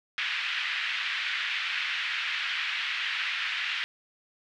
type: band-pass noise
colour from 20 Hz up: pink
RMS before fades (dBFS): -31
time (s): 0.18-3.84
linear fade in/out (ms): 0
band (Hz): 1700 to 3300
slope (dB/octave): 24
effects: none